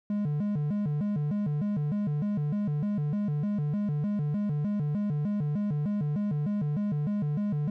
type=tone with vibrato; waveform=triangle; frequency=174.61 Hz; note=F3; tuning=in tune; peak=-24 dBFS; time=0.1-7.7 s; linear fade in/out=2 ms; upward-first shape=square; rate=3.3 Hz; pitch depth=290 cents each way; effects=none